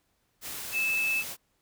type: tone in noise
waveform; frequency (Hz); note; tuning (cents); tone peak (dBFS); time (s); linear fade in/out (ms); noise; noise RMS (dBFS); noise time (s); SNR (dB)
sine; 2620; E7; -11; -25; 0.72-1.24; 50; white; -38; 0.41-1.37; +10
effects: pink hiss -73 dBFS RMS until 1.61 s